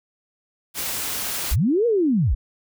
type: noise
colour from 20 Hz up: white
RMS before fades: -27 dBFS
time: 0.74-1.56 s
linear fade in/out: 50 ms
type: linear two-way sweep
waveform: sine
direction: up then down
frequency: 34.03 to 488.9 to 34.03 Hz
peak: -16 dBFS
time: 1.51-2.35 s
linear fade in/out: 10 ms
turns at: 1.86 s
effects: none